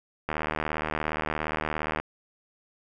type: click train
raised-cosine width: 0.5 ms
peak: -13 dBFS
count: 133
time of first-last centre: 0.29-2 s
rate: 77.2 Hz
effects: none